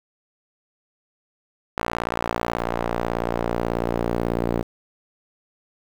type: tone with band-pass filter sweep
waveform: sawtooth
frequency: 58.27 Hz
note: A#1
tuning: in tune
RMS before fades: -25 dBFS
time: 1.77-4.63 s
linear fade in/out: 10 ms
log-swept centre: 1100 to 400 Hz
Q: 0.93
effects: 7-bit